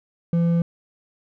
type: tone with hard clipping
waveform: sine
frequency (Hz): 169.4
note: E3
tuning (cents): +48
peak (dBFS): -18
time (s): 0.33-0.62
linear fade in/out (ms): 2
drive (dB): 5
effects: none